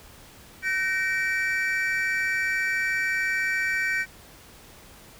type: tone cluster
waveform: triangle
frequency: 1527 / 1861 / 2316 Hz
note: G6 / A#6 / D7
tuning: -46 / -3 / -25 cents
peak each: -26 dBFS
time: 0.62-4.06 s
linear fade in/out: 50 ms
effects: pink hiss -49 dBFS RMS until 5.19 s